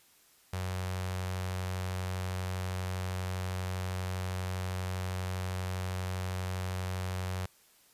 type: tone with notch filter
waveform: sawtooth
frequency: 92.5 Hz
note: F#2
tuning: in tune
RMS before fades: -35 dBFS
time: 0.53-7.46 s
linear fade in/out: 5 ms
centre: 270 Hz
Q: 0.85
effects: white hiss -63 dBFS RMS until 7.93 s + resampled to 32000 Hz